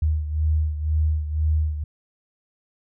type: beating tone pair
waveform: sine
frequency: 76.9 / 78.9 Hz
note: D#2 / D#2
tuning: -20 / +25 cents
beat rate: 2 Hz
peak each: -20 / -26 dBFS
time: 0.02-1.84 s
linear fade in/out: 5 ms
effects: none